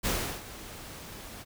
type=noise with ADSR envelope; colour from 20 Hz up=pink; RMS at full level=-28 dBFS; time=0.03-1.45 s; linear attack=27 ms; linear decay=350 ms; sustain=-16 dB; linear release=37 ms; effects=none